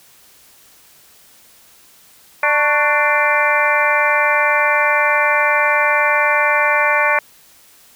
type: harmonic tone with a mistuned harmonic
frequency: 296 Hz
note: D4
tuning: 14 cents sharp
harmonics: 2 / 3 / 4 / 5 / 6 / 7 / 8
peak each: -20 / -20 / -20 / -20 / -20 / -20 / -20 dBFS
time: 2.43-7.19 s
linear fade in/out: 2 ms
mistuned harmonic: 4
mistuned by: -97 cents
effects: white hiss -48 dBFS RMS until 7.95 s